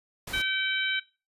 pink noise, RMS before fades -38 dBFS, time 0.27-0.42 s, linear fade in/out 5 ms
harmonic tone, 769 Hz, G5, 33 cents flat, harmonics 2 / 3 / 4 / 5, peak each -29 / -31 / -32 / -33 dBFS, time 0.33-1 s, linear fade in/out 10 ms
effects noise-tail reverb RT60 0.3 s tail -19 dB re dry + resampled to 32000 Hz

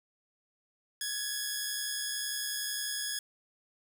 10% pulse tone cluster, 1663 / 1734 / 5120 Hz, G#6 / A6 / D#8, +2 / -26 / +49 cents, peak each -27 / -33 / -32 dBFS, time 1.01-3.19 s, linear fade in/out 2 ms, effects none

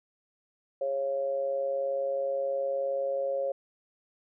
sine tone with amplitude modulation, 548 Hz, C#5, 20 cents flat, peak -24 dBFS, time 0.81-3.52 s, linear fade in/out 5 ms, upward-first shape sine, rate 139 Hz, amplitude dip 65%, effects none

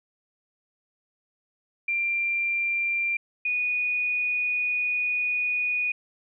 sine tone pair in turn, 2374 / 2467 Hz, D7 / D#7, +18 / -15 cents, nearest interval minor second, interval 67 cents, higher second, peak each -23 dBFS, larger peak neither, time 1.88-3.17 / 3.45-5.92 s, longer second, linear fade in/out 5 ms, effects none

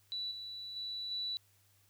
sine tone with level steps, 3951 Hz, B7, in tune, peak -36 / -42 / -38 / -35 dBFS, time 0.12-1.37 s, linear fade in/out 0 ms, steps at 0.31 / 0.76 / 1.11 s, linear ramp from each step 5 ms, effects added 99 Hz sine -70 dBFS peak until 1.89 s + white hiss -70 dBFS RMS until 1.89 s

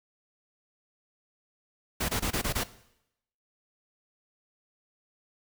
pink noise bursts, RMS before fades -29 dBFS, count 6, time 2-2.638 s, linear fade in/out 10 ms, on 88 ms, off 22 ms, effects noise-tail reverb RT60 0.8 s tail -17 dB re dry

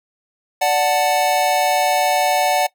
square chord, D major, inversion none, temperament equal, 587.3 / 740 / 880 Hz, D5 / F#5 / A5, 0 / 0 / 0 cents, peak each -21 / -17 / -23 dBFS, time 0.61-2.67 s, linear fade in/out 10 ms, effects noise-tail reverb RT60 0.1 s tail -19 dB re dry

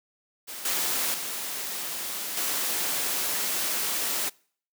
white noise with level steps, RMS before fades -38 / -27 / -33 / -28 dBFS, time 0.47-4.3 s, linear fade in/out 20 ms, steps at 0.65 / 1.14 / 2.37 s, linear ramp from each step 2 ms, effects noise-tail reverb RT60 0.5 s tail -25 dB re dry + high-pass 200 Hz 12 dB/octave

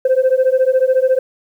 sine beating tone pair, 512 / 526 Hz, C5 / C5, -38 / +9 cents, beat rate 14 Hz, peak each -12 dBFS, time 0.05-1.19 s, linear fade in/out 5 ms, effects tanh soft clip ceiling -7 dBFS + 8-bit

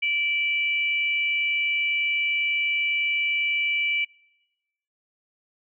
sine tone pair together, 2325 / 2933 Hz, D7 / F#7, -18 / -16 cents, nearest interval major third, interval 402 cents, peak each -22 / -29 dBFS, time 0.02-4.05 s, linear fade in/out 10 ms, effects noise-tail reverb RT60 1.0 s tail -25 dB re dry

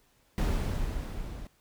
brown noise with level ramp, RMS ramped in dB -25 to -41 dBFS, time 0.38-1.47 s, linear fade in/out 0 ms, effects pink hiss -67 dBFS RMS until 1.6 s

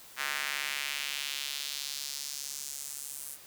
square tone with high-pass filter sweep, 70.8 Hz, C#2, 37 cents sharp, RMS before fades -37 dBFS, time 0.16-3.38 s, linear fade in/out 50 ms, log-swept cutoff 1600 to 9800 Hz, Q 1.6, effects white hiss -52 dBFS RMS until 3.46 s

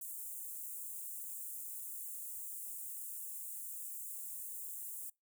white high-pass noise, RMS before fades -45 dBFS, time 0.01-5.1 s, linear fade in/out 5 ms, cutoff 7500 Hz, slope 48 dB/octave, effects noise-tail reverb RT60 0.2 s tail -25 dB re dry

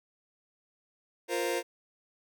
sawtooth chord, F suspended fourth, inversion none, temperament just, 349.2 / 465.6 / 523.8 Hz, F4 / Bb4 / C5, 0 / -2 / +2 cents, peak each -29 dBFS, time 1.28-1.63 s, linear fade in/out 50 ms, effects none

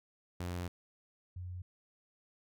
sawtooth / sine tone pair in turn, 88.4 / 90.21 Hz, F2 / F#2, +22 / -43 cents, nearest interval unison, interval 35 cents, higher second, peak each -33 / -40 dBFS, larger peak first, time 0.4-0.68 / 1.36-1.62 s, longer first, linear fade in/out 5 ms, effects none

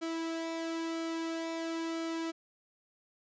sawtooth tone with flanger, 328.4 Hz, E4, 6 cents flat, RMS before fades -36 dBFS, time 0.01-2.32 s, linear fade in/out 20 ms, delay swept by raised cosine 1.1 to 2.4 ms, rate 1 Hz, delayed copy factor -0.5, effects resampled to 16000 Hz

